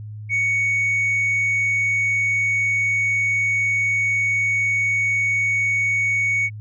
sine tone, 2229 Hz, C#7, 9 cents sharp, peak -15 dBFS, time 0.29-6.5 s, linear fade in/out 50 ms, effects tanh soft clip ceiling -16 dBFS + added 106 Hz sine -31 dBFS peak until 6.6 s

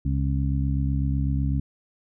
harmonic tone, 68 Hz, C#2, 33 cents flat, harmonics 1 / 2 / 3 / 4, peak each -24 / -25 / -33 / -31 dBFS, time 0.05-1.6 s, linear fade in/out 5 ms, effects none

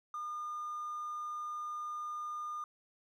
triangle tone with hard clipping, 1213 Hz, D#6, 44 cents flat, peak -38 dBFS, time 0.14-2.64 s, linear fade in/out 2 ms, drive 4 dB, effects none

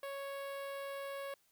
sawtooth tone with notch filter, 554.4 Hz, C#5, in tune, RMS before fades -43 dBFS, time 0.03-1.34 s, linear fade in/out 2 ms, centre 6500 Hz, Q 0.76, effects white hiss -73 dBFS RMS until 1.51 s

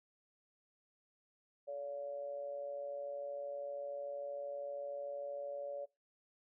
sine tone with amplitude modulation, 569 Hz, C#5, 45 cents sharp, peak -37 dBFS, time 1.67-5.86 s, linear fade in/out 20 ms, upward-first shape sine, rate 133 Hz, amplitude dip 60%, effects noise-tail reverb RT60 0.2 s tail -21 dB re dry

